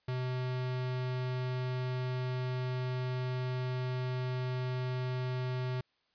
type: tone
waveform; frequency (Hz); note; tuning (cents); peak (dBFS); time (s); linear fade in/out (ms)
square; 127.1; C3; -50; -33; 0.08-5.81; 5
effects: white hiss -75 dBFS RMS until 6.14 s + resampled to 11025 Hz